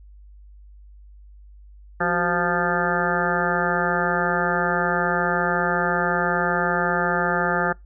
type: harmonic tone with a mistuned harmonic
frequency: 174.61 Hz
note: F3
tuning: in tune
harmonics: 1 / 2 / 3 / 4 / 5 / 7 / 8 / 9 / 10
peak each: -28 / -28 / -28 / -28 / -28 / -28 / -28 / -28 / -28 dBFS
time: 2-7.73 s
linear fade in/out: 10 ms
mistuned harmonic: 2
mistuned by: +93 cents
effects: noise-tail reverb RT60 0.2 s tail -25 dB re dry + added 50 Hz sine -43 dBFS peak until 7.85 s